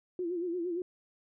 sine tone with vibrato, 349.2 Hz, F4, in tune, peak -31 dBFS, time 0.19-0.82 s, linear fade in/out 2 ms, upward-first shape sine, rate 8.7 Hz, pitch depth 85 cents each way, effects none

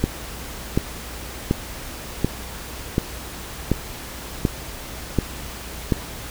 click train, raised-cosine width 3 ms, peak -4 dBFS, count 9, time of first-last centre 0.04-5.922 s, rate 1.36 Hz, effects added 60 Hz sine -39 dBFS peak until 6.3 s + pink hiss -35 dBFS RMS until 6.3 s

